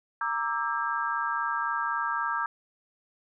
sine chord, E half-diminished seventh, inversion second, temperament equal with one note detuned, 932.3 / 1174.7 / 1318.5 / 1609.3 Hz, Bb5 / D6 / E6 / G6, 0 / 0 / 0 / +45 cents, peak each -32 dBFS, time 0.21-2.46 s, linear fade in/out 2 ms, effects none

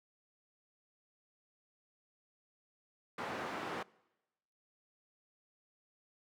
white band-pass noise, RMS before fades -41 dBFS, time 3.18-3.83 s, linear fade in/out 5 ms, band 170 to 1300 Hz, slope 12 dB/octave, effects noise-tail reverb RT60 1.0 s tail -24 dB re dry

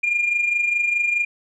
sine tone with amplitude modulation, 2410 Hz, D7, 44 cents sharp, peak -14 dBFS, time 0.03-1.25 s, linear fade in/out 10 ms, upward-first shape sine, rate 24.8 Hz, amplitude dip 60%, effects tanh soft clip ceiling -13 dBFS

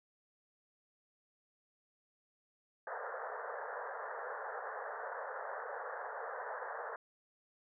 pink band-pass noise, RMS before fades -43 dBFS, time 2.87-6.96 s, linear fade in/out 2 ms, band 440 to 1800 Hz, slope 96 dB/octave, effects none

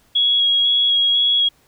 sine tone with vibrato, 3322 Hz, G#7, in tune, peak -13 dBFS, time 0.15-1.49 s, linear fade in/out 10 ms, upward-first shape square, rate 2 Hz, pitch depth 10 cents each way, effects pink hiss -57 dBFS RMS until 1.67 s

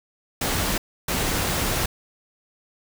pink noise bursts at uneven times, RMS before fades -24 dBFS, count 2, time 0.41-0.78 / 1.08-1.86 s, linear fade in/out 5 ms, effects none

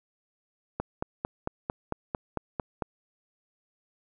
click train, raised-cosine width 1 ms, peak -15 dBFS, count 10, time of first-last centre 0.8-2.822 s, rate 4.45 Hz, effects none

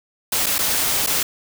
white noise with dropouts, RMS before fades -20 dBFS, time 0.32-1.23 s, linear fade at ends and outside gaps 5 ms, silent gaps 0.461-0.465 / 0.583-0.588 / 1.064-1.071 s, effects none

